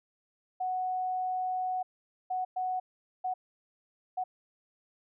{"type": "tone bursts at uneven times", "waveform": "sine", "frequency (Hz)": 740, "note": "F#5", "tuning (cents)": 0, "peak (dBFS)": -29, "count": 5, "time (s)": [[0.6, 1.83], [2.3, 2.45], [2.56, 2.8], [3.24, 3.34], [4.17, 4.24]], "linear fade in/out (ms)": 10, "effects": []}